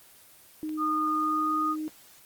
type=tone; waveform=sine; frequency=309.4 Hz; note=D#4; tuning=10 cents flat; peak=-30 dBFS; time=0.63-1.88 s; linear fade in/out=0 ms
type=click; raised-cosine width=0.2 ms; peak=-30 dBFS; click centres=0.693 s
type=tone with pitch glide; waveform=sine; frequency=1224 to 1237.5 Hz; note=D#6 to D#6; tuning=-29 to -10 cents; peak=-25 dBFS; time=0.77-1.76 s; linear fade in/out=50 ms; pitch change=+19 cents; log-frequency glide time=1.15-1.57 s
effects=white hiss -54 dBFS RMS until 2.25 s + Opus 24 kbps